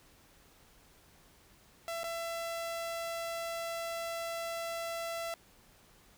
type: tone with dropouts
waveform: sawtooth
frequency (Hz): 670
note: E5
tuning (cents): +28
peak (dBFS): -32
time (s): 1.88-5.34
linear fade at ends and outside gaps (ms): 0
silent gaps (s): 2.033-2.041
effects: pink hiss -62 dBFS RMS until 6.17 s